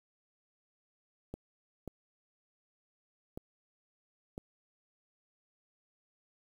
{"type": "clicks", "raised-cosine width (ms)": 2, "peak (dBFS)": -27, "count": 4, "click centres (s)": [1.34, 1.877, 3.375, 4.379], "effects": ["9-bit"]}